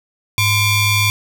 sawtooth ring-modulated tone, 1136 Hz, C#6, 42 cents sharp, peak -6 dBFS, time 0.38-1.1 s, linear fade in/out 0 ms, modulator 1240 Hz, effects none

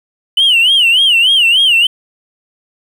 triangle tone with vibrato, 2960 Hz, F#7, in tune, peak -4 dBFS, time 0.37-1.87 s, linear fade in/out 5 ms, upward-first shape sine, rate 3.4 Hz, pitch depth 170 cents each way, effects tanh soft clip ceiling -2 dBFS + 7-bit

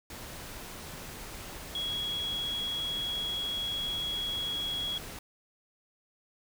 sine tone in noise, 3328 Hz, G#7, 3 cents sharp, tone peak -31 dBFS, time 1.75-4.98 s, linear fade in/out 2 ms, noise pink, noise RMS -43 dBFS, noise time 0.1-5.19 s, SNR +9 dB, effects none

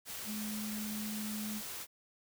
sine tone in noise, 212.8 Hz, G#3, 42 cents sharp, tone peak -38 dBFS, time 0.25-1.62 s, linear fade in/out 50 ms, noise white, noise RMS -43 dBFS, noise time 0.05-1.87 s, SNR +2 dB, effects none

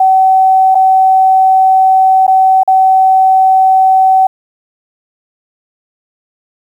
sine tone with dropouts, 760 Hz, F#5, 46 cents sharp, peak -4 dBFS, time 0-4.27 s, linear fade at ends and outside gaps 5 ms, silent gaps 0.747-0.752 / 2.267-2.278 / 2.634-2.676 s, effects 7-bit

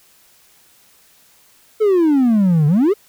triangle exponential two-way sweep, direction down then up, 445.3 to 142.9 to 445.3 Hz, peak -8 dBFS, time 1.8-2.94 s, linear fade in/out 20 ms, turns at 2.67 s, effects tanh soft clip ceiling -4 dBFS + white hiss -52 dBFS RMS until 3.08 s

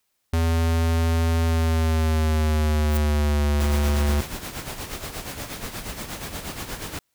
square tone with pitch glide, 82.41 to 73 Hz, E2 to D2, 0 to -10 cents, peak -19 dBFS, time 0.33-4.21 s, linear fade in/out 5 ms, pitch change -210 cents, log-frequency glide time 1.44-3.44 s
violet noise with exponential growth, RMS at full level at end -28 dBFS, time 2.85-2.97 s, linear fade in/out 0 ms, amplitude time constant 26 ms
pink noise with tremolo, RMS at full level -31 dBFS, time 3.6-6.99 s, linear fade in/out 2 ms, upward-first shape sine, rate 8.4 Hz, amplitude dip 60%
effects white hiss -73 dBFS RMS until 7.14 s

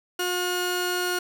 sawtooth tone pair together, 359.2 / 1437 Hz, F4 / F6, +49 / +49 cents, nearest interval 2 octaves, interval 2400 cents, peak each -23 dBFS, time 0.19-1.19 s, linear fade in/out 5 ms, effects none

